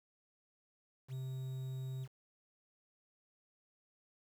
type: tone with quantisation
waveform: triangle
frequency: 130.81 Hz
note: C3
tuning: in tune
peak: -37 dBFS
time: 1.08-2.08 s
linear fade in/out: 50 ms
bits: 10
effects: none